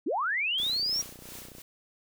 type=linear sweep; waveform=sine; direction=up; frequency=233.1 to 5760 Hz; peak=-26 dBFS; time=0.06-1.02 s; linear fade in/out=10 ms
type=noise with tremolo; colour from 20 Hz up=white; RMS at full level=-43 dBFS; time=0.58-1.62 s; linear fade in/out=2 ms; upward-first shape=triangle; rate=2.9 Hz; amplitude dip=75%
type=click train; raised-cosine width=2 ms; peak=-35 dBFS; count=31; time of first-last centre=0.6-1.584 s; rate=30.5 Hz
effects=none